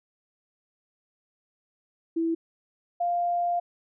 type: tone pair in turn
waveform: sine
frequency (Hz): 329.6 / 698.4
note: E4 / F5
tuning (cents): 0 / 0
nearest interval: octave + minor second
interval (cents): 1300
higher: second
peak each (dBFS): -23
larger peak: neither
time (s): 2.16-2.35 / 3-3.6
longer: second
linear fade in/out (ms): 10
effects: none